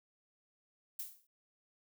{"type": "noise with exponential decay", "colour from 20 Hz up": "violet", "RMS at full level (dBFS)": -38, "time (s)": [0.99, 1.27], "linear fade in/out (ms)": 5, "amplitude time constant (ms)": 59, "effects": ["noise-tail reverb RT60 0.1 s tail -26 dB re dry"]}